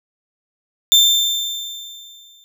35% pulse tone with exponential decay, 3575 Hz, A7, 27 cents sharp, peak -5 dBFS, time 0.92-2.44 s, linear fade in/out 0 ms, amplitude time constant 330 ms, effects none

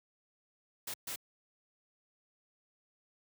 white noise bursts at uneven times, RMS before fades -40 dBFS, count 2, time 0.87-0.94 / 1.07-1.16 s, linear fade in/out 5 ms, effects high-pass 80 Hz 12 dB/octave

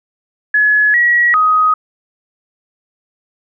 sine tone with pitch steps, 1698 / 1917 / 1255 Hz, G#6 / A#6 / D#6, +38 / +48 / +15 cents, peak -8 dBFS, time 0.54-1.74 s, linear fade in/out 5 ms, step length 400 ms, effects none

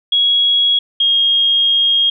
sine tone pair in turn, 3322 / 3252 Hz, G#7 / G#7, 0 / -37 cents, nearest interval unison, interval 37 cents, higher first, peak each -10 dBFS, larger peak neither, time 0.12-0.79 / 1-2.1 s, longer second, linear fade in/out 5 ms, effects none

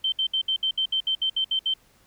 sine tone bursts, 3110 Hz, G7, 14 cents flat, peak -21 dBFS, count 12, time 0.04-1.739 s, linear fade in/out 5 ms, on 82 ms, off 65 ms, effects pink hiss -60 dBFS RMS until 2.06 s

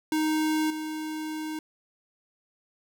square tone with level steps, 311.1 Hz, D#4, in tune, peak -24 / -32 dBFS, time 0.12-1.59 s, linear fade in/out 2 ms, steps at 0.7 s, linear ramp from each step 5 ms, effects none

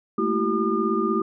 sine tone cluster, 213 / 229.1 / 333.5 / 383.7 / 1211 Hz, G#3 / A#3 / E4 / G4 / D#6, +44 / -30 / +20 / -37 / -47 cents, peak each -28 / -28 / -26 / -25 / -26 dBFS, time 0.18-1.22 s, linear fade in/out 5 ms, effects none

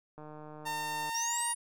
click train, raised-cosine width 1 ms, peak -34 dBFS, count 140, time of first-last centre 0.18-1.094 s, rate 152 Hz
sawtooth tone with pitch glide, 909 to 943.8 Hz, A#5 to A#5, -44 to +21 cents, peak -30 dBFS, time 0.65-1.54 s, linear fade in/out 20 ms, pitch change +65 cents, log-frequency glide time 1.08-1.36 s
sine exponential sweep, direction up, 5450 to 9910 Hz, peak -32 dBFS, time 1.14-1.55 s, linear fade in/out 10 ms
effects none

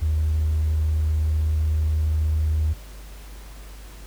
sine tone with hard clipping, 77.78 Hz, D#2, in tune, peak -19 dBFS, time 0.01-2.74 s, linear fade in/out 20 ms, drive 1 dB, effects added 50 Hz sine -38 dBFS peak until 4.06 s + pink hiss -47 dBFS RMS until 4.06 s

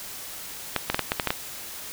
clicks, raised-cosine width 0.3 ms, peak -6 dBFS, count 8, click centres 0.763 / 0.9 / 0.945 / 0.993 / 1.119 / 1.198 / 1.273 / 1.305 s, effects white hiss -38 dBFS RMS until 1.92 s

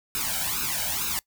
white noise with flanger, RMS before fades -28 dBFS, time 0.15-1.19 s, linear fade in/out 0 ms, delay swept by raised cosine 0.76 to 1.32 ms, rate 2.2 Hz, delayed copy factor +1, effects noise-tail reverb RT60 0.1 s tail -23 dB re dry

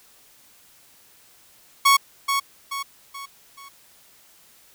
sawtooth tone with echo, 1108.7 Hz, C#6, in tune, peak -9 dBFS, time 1.85-1.97 s, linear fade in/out 10 ms, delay 430 ms, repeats 4, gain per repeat -7 dB, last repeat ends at 3.69 s, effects white hiss -54 dBFS RMS until 4.74 s

